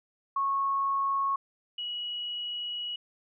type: tone pair in turn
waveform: sine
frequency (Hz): 1099 / 2917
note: C#6 / F#7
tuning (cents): -15 / -25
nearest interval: octave + perfect fourth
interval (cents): 1690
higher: second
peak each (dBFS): -25 / -32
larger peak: first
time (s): 0.36-1.36 / 1.78-2.96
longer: second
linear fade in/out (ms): 5
effects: none